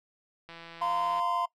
click train, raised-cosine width 0.3 ms, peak -30 dBFS, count 119, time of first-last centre 0.49-1.197 s, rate 167 Hz
triangle chord, F suspended fourth, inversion none, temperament equal with one note detuned, 698.5 / 932.3 / 1029.1 Hz, F5 / Bb5 / C6, 0 / 0 / -29 cents, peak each -31 / -32 / -27 dBFS, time 0.81-1.46 s, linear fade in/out 10 ms
effects noise-tail reverb RT60 0.1 s tail -20 dB re dry

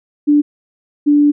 sine tone pair in turn, 293.7 / 292.3 Hz, D4 / D4, 0 / -8 cents, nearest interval unison, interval 8 cents, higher first, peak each -7 dBFS, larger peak neither, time 0.27-0.42 / 1.06-1.32 s, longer second, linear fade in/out 20 ms, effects none

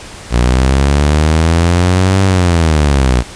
sawtooth linear two-way sweep, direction up then down, 58.27 to 97.2 to 58.27 Hz, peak -4 dBFS, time 0.3-3.24 s, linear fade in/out 50 ms, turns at 2.23 s, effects pink hiss -31 dBFS RMS until 3.35 s + resampled to 22050 Hz

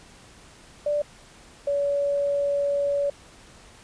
sine tone pair in turn, 587.3 / 568.3 Hz, D5 / C#5, 0 / +43 cents, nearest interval minor second, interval 57 cents, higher first, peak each -21 dBFS, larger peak neither, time 0.86-1.02 / 1.67-3.1 s, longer second, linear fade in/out 5 ms, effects pink hiss -50 dBFS RMS until 3.83 s + resampled to 22050 Hz

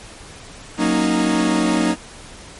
40% pulse chord, D# minor seventh, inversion first, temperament equal with one note detuned, 185 / 233.1 / 277.2 / 309 Hz, F#3 / A#3 / C#4 / D#4, 0 / 0 / 0 / -12 cents, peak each -22 / -20 / -23 / -18 dBFS, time 0.77-1.96 s, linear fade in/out 50 ms, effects pink hiss -39 dBFS RMS until 2.59 s + MP3 48 kbps

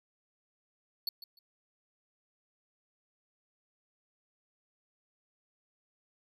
square tone with echo, 4435 Hz, C#8, in tune, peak -31 dBFS, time 1.07-1.09 s, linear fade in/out 2 ms, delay 150 ms, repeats 2, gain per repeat -14 dB, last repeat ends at 1.39 s, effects none

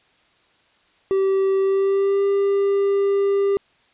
triangle tone with pitch glide, 386.8 to 397.7 Hz, G4 to G4, -23 to +25 cents, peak -14 dBFS, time 1.11-3.57 s, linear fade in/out 0 ms, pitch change +48 cents, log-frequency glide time 1.6-2.24 s, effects white hiss -59 dBFS RMS until 3.93 s + resampled to 8000 Hz

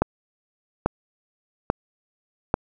click train, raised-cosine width 1 ms, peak -4 dBFS, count 4, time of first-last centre 0.02-2.541 s, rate 1.19 Hz, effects none

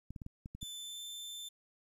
clicks, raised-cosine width 5 ms, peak -32 dBFS, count 7, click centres 0.106 / 0.162 / 0.218 / 0.264 / 0.459 / 0.55 / 0.629 s
sawtooth tone with pitch glide, 3520 to 3547 Hz, A7 to A7, 0 to +13 cents, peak -40 dBFS, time 0.61-1.49 s, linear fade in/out 10 ms, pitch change +13 cents, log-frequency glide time 0.72-1.05 s
effects resampled to 32000 Hz + 11-bit

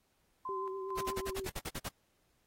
sine tone with tremolo, 1031 Hz, C6, 26 cents flat, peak -37 dBFS, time 0.45-1.33 s, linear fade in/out 5 ms, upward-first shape square, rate 2.2 Hz, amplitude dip 60%
sine tone with vibrato, 384.3 Hz, G4, 34 cents flat, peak -38 dBFS, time 0.49-1.47 s, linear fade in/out 0 ms, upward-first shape triangle, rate 8.1 Hz, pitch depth 39 cents each way
pink noise bursts, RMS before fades -39 dBFS, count 10, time 0.97-1.887 s, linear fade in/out 10 ms, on 44 ms, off 53 ms
effects pink hiss -75 dBFS RMS until 2.46 s + AAC 48 kbps

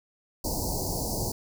pink band-stop noise, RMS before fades -30 dBFS, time 0.44-1.32 s, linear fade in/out 5 ms, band 960 to 4400 Hz, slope 96 dB/octave, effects none

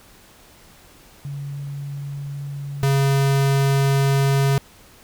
sine / square tone pair in turn, 141.3 / 137.67 Hz, C#3 / C#3, +34 / -12 cents, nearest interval unison, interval 46 cents, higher first, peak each -27 / -16 dBFS, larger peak second, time 1.25-2.83 / 2.83-4.58 s, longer second, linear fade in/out 0 ms, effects pink hiss -49 dBFS RMS until 5.03 s

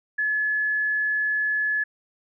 sine tone, 1710 Hz, A6, 50 cents flat, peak -21 dBFS, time 0.18-1.84 s, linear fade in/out 10 ms, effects none

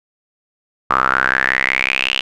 sawtooth tone with band-pass filter sweep, 65.41 Hz, C2, in tune, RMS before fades -17 dBFS, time 0.9-2.21 s, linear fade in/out 5 ms, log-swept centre 1200 to 3000 Hz, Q 7.5, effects none

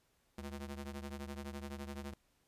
sawtooth ring-modulated tone, 141 Hz, C#3, 30 cents sharp, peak -36 dBFS, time 0.38-2.14 s, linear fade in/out 5 ms, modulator 64.6 Hz, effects pink hiss -75 dBFS RMS until 2.47 s + resampled to 32000 Hz

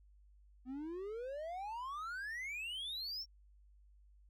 triangle exponential sweep, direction up, 247.1 to 5588 Hz, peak -39 dBFS, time 0.65-3.26 s, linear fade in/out 50 ms, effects added 50 Hz sine -61 dBFS peak until 4.29 s

